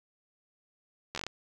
slowing click train, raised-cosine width 0.2 ms, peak -18 dBFS, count 7, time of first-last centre 1.15-1.266 s, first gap 12 ms, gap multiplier 1.19, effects none

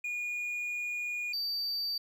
triangle tone pair in turn, 2441 / 4629 Hz, D#7 / D8, -34 / -26 cents, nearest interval major seventh, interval 1108 cents, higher second, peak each -31 / -30 dBFS, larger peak second, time 0.04-1.33 / 1.33-1.98 s, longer first, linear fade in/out 5 ms, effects none

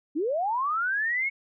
sine linear sweep, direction up, 272.9 to 2217 Hz, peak -24 dBFS, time 0.15-1.3 s, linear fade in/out 20 ms, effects none

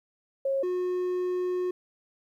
sine / triangle tone pair in turn, 543 / 362.4 Hz, C#5 / F#4, -36 / -36 cents, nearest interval perfect fifth, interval 700 cents, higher first, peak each -24 dBFS, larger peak neither, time 0.45-0.63 / 0.63-1.71 s, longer second, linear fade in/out 5 ms, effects 11-bit

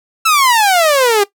sawtooth exponential sweep, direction down, 1345 to 393.4 Hz, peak -5 dBFS, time 0.25-1.24 s, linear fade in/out 10 ms, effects noise-tail reverb RT60 0.1 s tail -17 dB re dry

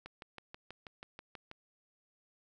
click train, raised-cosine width 0.3 ms, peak -30 dBFS, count 10, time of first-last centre 0.06-1.514 s, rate 6.19 Hz, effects none

